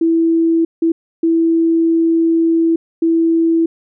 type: tone bursts at uneven times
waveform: sine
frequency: 329.6 Hz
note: E4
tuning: in tune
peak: -10 dBFS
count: 4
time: 0.01-0.65 / 0.82-0.92 / 1.23-2.76 / 3.02-3.66 s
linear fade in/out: 5 ms
effects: none